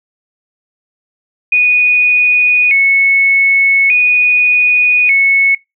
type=tone with vibrato; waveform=sine; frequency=2333 Hz; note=D7; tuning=12 cents flat; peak=-6 dBFS; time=1.52-5.55 s; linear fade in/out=5 ms; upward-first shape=square; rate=0.42 Hz; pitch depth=100 cents each way; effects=noise-tail reverb RT60 0.2 s tail -23 dB re dry